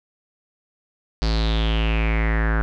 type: tone with low-pass filter sweep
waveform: square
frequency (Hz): 55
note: A1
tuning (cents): 0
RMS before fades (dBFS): -20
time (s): 1.22-2.62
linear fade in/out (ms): 0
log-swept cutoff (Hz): 4700 to 1500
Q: 6
effects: none